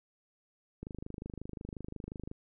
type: click train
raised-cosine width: 3 ms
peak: -28 dBFS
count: 39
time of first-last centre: 0.83-2.314 s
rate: 25.6 Hz
effects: none